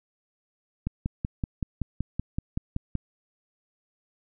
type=click train; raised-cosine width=5 ms; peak=-15 dBFS; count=12; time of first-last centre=0.87-2.953 s; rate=5.28 Hz; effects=none